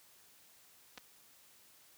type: clicks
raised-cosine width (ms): 0.2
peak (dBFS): -30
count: 2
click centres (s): 0.976 / 0.98
effects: white hiss -63 dBFS RMS until 1.97 s + high-pass 60 Hz 12 dB/octave